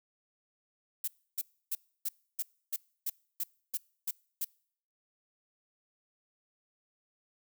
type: noise bursts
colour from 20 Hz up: violet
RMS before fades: -33 dBFS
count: 11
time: 1.04-4.447 s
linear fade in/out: 5 ms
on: 37 ms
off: 300 ms
effects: noise-tail reverb RT60 0.6 s tail -26 dB re dry